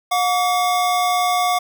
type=tone pair together; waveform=square; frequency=720 / 1142.9 Hz; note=F#5 / D6; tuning=-47 / -47 cents; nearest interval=minor sixth; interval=800 cents; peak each=-18 / -22 dBFS; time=0.11-1.59 s; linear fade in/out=10 ms; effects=none